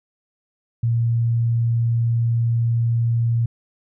sine tone, 116.6 Hz, A#2, 1 cent sharp, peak -16 dBFS, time 0.83-3.46 s, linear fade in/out 5 ms, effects none

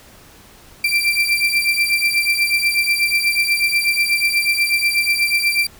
35% pulse beating tone pair, 2349 / 2357.2 Hz, D7 / D7, 0 / +6 cents, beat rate 8.2 Hz, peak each -16 / -16 dBFS, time 0.84-5.67 s, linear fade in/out 5 ms, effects pink hiss -45 dBFS RMS until 5.79 s

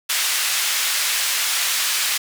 pink band-pass noise, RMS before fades -21 dBFS, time 0.09-2.18 s, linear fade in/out 10 ms, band 2000 to 15000 Hz, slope 12 dB/octave, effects none

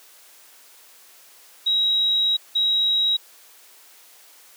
sine tone bursts at uneven times, 3836 Hz, A#7, 49 cents sharp, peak -17 dBFS, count 2, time 1.66-2.37 / 2.55-3.17 s, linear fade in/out 10 ms, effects white hiss -50 dBFS RMS until 4.56 s + high-pass 400 Hz 12 dB/octave

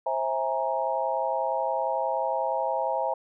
sine tone cluster, 529 / 655 / 826 / 937 Hz, C5 / E5 / G#5 / A#5, +19 / -11 / -10 / +9 cents, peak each -30 dBFS, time 0.06-3.14 s, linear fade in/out 5 ms, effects none

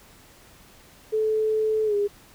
sine tone with pitch glide, 434.8 to 408 Hz, A4 to G#4, -21 to -31 cents, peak -20 dBFS, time 1.12-2.08 s, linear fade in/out 20 ms, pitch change -110 cents, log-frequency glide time 1.85-1.95 s, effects pink hiss -52 dBFS RMS until 2.34 s

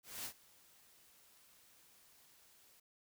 white noise with ADSR envelope, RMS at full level -43 dBFS, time 0.03-2.8 s, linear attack 220 ms, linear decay 78 ms, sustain -23 dB, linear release 5 ms, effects none

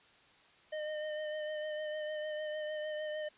square tone with vibrato, 611 Hz, D#5, 32 cents flat, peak -37 dBFS, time 0.72-3.29 s, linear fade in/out 10 ms, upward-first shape sine, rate 6.6 Hz, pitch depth 20 cents each way, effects white hiss -63 dBFS RMS until 3.37 s + resampled to 8000 Hz

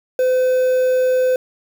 triangle tone with quantisation, 510 Hz, C5, 44 cents flat, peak -11 dBFS, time 0.19-1.36 s, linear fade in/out 2 ms, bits 6, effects none

